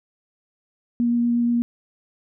sine tone with vibrato, 237.7 Hz, A#3, 34 cents sharp, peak -17 dBFS, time 1-1.62 s, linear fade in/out 0 ms, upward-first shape sine, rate 8.4 Hz, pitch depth 8 cents each way, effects none

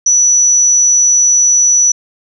sine tone, 5920 Hz, F#8, in tune, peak -6 dBFS, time 0.06-1.92 s, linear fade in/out 5 ms, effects none

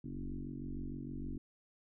sine tone with frequency modulation, 140.5 Hz, C#3, 24 cents sharp, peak -39 dBFS, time 0.04-1.38 s, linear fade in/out 5 ms, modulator 46.5 Hz, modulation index 3.7, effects none

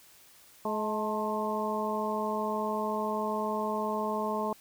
harmonic tone with a mistuned harmonic, 213.1 Hz, G#3, 45 cents sharp, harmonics 1 / 2 / 3 / 4 / 5, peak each -35 / -35 / -35 / -35 / -35 dBFS, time 0.65-4.53 s, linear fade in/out 2 ms, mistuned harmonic 4, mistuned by +53 cents, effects white hiss -57 dBFS RMS until 4.6 s

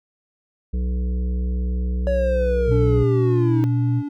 harmonic tone, 61.74 Hz, B1, in tune, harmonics 1 / 3 / 5 / 7 / 8, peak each -20 / -30 / -42 / -40 / -46 dBFS, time 0.73-3.04 s, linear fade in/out 10 ms
triangle linear sweep, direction down, 565 to 311.1 Hz, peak -17 dBFS, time 2.07-3.64 s, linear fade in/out 0 ms
sine tone, 120.4 Hz, B2, 44 cents flat, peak -17 dBFS, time 2.66-4.03 s, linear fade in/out 50 ms
triangle tone with vibrato, 287.8 Hz, D4, 35 cents flat, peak -23 dBFS, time 2.71-4.09 s, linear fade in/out 10 ms, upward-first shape sine, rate 18 Hz, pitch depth 9 cents each way
effects none

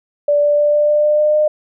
sine tone with pitch steps, 583 / 586.4 / 589.8 / 593.2 / 596.6 / 600.1 / 603.6 / 607.1 Hz, D5 / D5 / D5 / D5 / D5 / D5 / D5 / D#5, -13 / -3 / +7 / +17 / +27 / +37 / +47 / -43 cents, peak -10 dBFS, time 0.28-1.48 s, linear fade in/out 5 ms, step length 150 ms, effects none

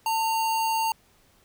sine tone with sample-and-hold, 896 Hz, A5, 31 cents sharp, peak -22 dBFS, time 0.06-0.92 s, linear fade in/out 2 ms, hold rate 3675 Hz, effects pink hiss -61 dBFS RMS until 1.44 s

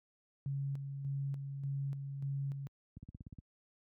sine tone with tremolo, 138.59 Hz, C#3, in tune, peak -34 dBFS, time 0.46-2.67 s, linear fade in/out 0 ms, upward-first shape square, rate 1.7 Hz, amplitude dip 45%
click train, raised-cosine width 5 ms, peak -35 dBFS, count 8, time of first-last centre 2.97-3.387 s, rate 16.8 Hz
effects high-pass 60 Hz 12 dB/octave

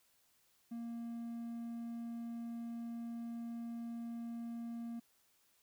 triangle tone, 233.1 Hz, A#3, in tune, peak -39 dBFS, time 0.71-5 s, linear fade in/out 10 ms, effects white hiss -73 dBFS RMS until 5.62 s

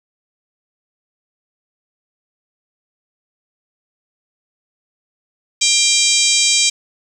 harmonic tone with a mistuned harmonic, 795 Hz, G5, 24 cents sharp, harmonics 3 / 4 / 5 / 6 / 7 / 8 / 9 / 10, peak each -20 / -20 / -20 / -20 / -20 / -20 / -20 / -20 dBFS, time 5.61-6.7 s, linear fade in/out 10 ms, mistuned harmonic 5, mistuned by -52 cents, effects 7-bit

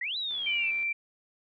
sine exponential two-way sweep, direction up then down, 1864.7 to 4002 to 2576 Hz, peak -30 dBFS, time 0.01-0.71 s, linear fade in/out 5 ms, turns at 0.17 s
click train, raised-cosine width 0.3 ms, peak -35 dBFS, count 39, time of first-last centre 0.31-0.828 s, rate 73.4 Hz
sine tone, 2349 Hz, D7, in tune, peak -27 dBFS, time 0.46-0.93 s, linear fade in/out 10 ms
effects none

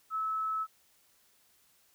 sine tone, 1300 Hz, E6, 24 cents flat, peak -30 dBFS, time 0.1-0.67 s, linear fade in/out 50 ms, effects white hiss -67 dBFS RMS until 1.94 s

